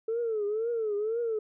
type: tone with vibrato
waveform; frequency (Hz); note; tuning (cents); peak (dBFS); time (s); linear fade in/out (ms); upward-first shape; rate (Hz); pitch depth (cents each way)
sine; 440; A4; 0; -26; 0.08-1.39; 5; triangle; 2; 150
effects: tanh soft clip ceiling -23 dBFS